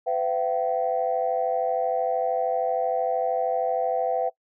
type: tone cluster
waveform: sine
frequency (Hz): 507 / 674 / 767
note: B4 / E5 / G5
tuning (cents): +45 / +38 / -38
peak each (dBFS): -26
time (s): 0.06-4.3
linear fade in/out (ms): 20
effects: noise-tail reverb RT60 0.1 s tail -21 dB re dry + tanh soft clip ceiling -13 dBFS